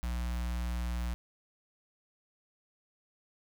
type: tone with notch filter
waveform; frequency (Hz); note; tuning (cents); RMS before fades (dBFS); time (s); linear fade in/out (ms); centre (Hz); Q
square; 59.9; A#1; +48; -34; 0.03-1.14; 0; 400; 0.84
effects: none